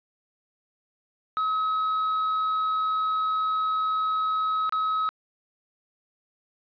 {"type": "tone with dropouts", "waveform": "triangle", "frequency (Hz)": 1279, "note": "D#6", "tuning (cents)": 47, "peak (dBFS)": -21, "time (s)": [1.37, 5.09], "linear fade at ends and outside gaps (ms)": 0, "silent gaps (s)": [4.694, 4.724], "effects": ["resampled to 11025 Hz", "9-bit"]}